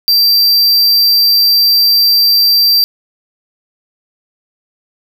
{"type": "tone", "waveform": "square", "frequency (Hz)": 4699, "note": "D8", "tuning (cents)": 0, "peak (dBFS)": -7, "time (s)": [0.08, 2.84], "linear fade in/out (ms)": 0, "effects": []}